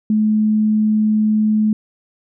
sine tone, 214.7 Hz, A3, 42 cents flat, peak -12 dBFS, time 0.1-1.73 s, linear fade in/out 2 ms, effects none

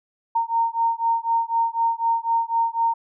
sine beating tone pair, 918 / 922 Hz, A#5 / A#5, -27 / -19 cents, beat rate 4 Hz, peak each -22 dBFS, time 0.35-2.94 s, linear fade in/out 10 ms, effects none

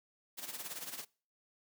white noise with tremolo, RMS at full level -41 dBFS, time 0.37-1.05 s, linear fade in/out 20 ms, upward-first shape sine, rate 18 Hz, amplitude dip 70%, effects noise-tail reverb RT60 0.4 s tail -24 dB re dry + high-pass 150 Hz 12 dB/octave

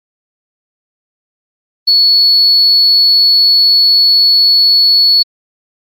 sine tone, 4404 Hz, C#8, 12 cents flat, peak -4 dBFS, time 1.87-5.23 s, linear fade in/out 10 ms, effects tanh soft clip ceiling -1 dBFS + Opus 32 kbps

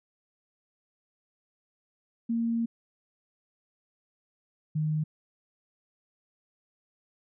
sine tone pair in turn, 231 / 154.17 Hz, A#3 / D#3, -16 / -16 cents, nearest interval perfect fifth, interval 700 cents, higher first, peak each -25 dBFS, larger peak neither, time 2.29-2.66 / 4.75-5.04 s, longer first, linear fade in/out 10 ms, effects none

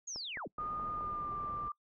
sine linear sweep, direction down, 6770 to 64.7 Hz, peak -39 dBFS, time 0.07-0.48 s, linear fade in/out 10 ms
click train, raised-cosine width 1 ms, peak -33 dBFS, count 5, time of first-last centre 0.16-1.009 s, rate 4.71 Hz
sine tone with pitch glide, 1224 to 1185.7 Hz, D#6 to D6, -29 to +16 cents, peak -36 dBFS, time 0.58-1.72 s, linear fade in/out 5 ms, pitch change -55 cents, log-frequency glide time 0.89-1.36 s
pink low-pass noise, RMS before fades -49 dBFS, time 0.59-1.69 s, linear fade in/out 10 ms, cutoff 960 Hz, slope 12 dB/octave
effects noise-tail reverb RT60 0.1 s tail -25 dB re dry

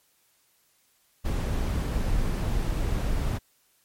brown noise, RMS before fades -26 dBFS, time 1.24-3.39 s, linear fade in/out 20 ms, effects white hiss -66 dBFS RMS until 3.84 s + MP3 64 kbps

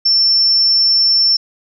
sine tone, 5390 Hz, E8, 38 cents sharp, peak -9 dBFS, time 0.05-1.37 s, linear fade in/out 10 ms, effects none

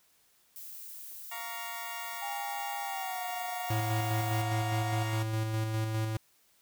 violet noise, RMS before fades -45 dBFS, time 0.56-4.42 s, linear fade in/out 0 ms
20% pulse chord, Bb minor, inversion second, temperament equal with one note detuned, 698.5 / 932.3 / 1129.4 Hz, F5 / Bb5 / Db6, 0 / 0 / +32 cents, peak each -39 / -36 / -40 dBFS, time 1.31-5.23 s, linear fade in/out 10 ms
sine tone with pitch glide, 808 to 724 Hz, G#5 to F#5, -48 to -38 cents, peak -36 dBFS, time 2.21-5.05 s, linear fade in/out 20 ms, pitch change -190 cents, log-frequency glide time 2.81-3.24 s
square tone with tremolo, 110 Hz, A2, in tune, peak -29 dBFS, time 3.7-6.17 s, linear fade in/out 5 ms, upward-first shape square, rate 4.9 Hz, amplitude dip 30%
effects white hiss -67 dBFS RMS until 6.61 s

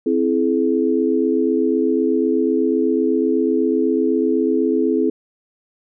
sine chord, C augmented, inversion none, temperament equal with one note detuned, 261.6 / 329.6 / 425.5 Hz, C4 / E4 / G#4, 0 / 0 / +42 cents, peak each -19 dBFS, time 0.06-5.1 s, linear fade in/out 5 ms, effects none

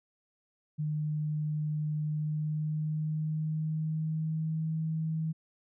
sine tone with pitch glide, 152 to 159.28 Hz, D#3 to D#3, -40 to +41 cents, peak -29 dBFS, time 0.78-5.33 s, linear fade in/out 20 ms, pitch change +81 cents, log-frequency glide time 2.06-4.73 s, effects none

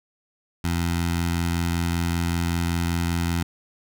15% pulse tone with notch filter, 85.2 Hz, F2, 42 cents flat, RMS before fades -24 dBFS, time 0.64-3.43 s, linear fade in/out 5 ms, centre 490 Hz, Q 0.67, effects none

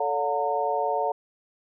sine tone cluster, 439.2 / 569 / 721 / 913 Hz, A4 / C#5 / F#5 / A#5, -3 / +45 / -45 / -36 cents, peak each -30 / -29 / -27 / -28 dBFS, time 0-1.12 s, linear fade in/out 5 ms, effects none

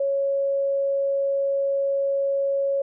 sine tone, 553 Hz, C#5, 4 cents flat, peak -20 dBFS, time 0-2.82 s, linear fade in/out 5 ms, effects none

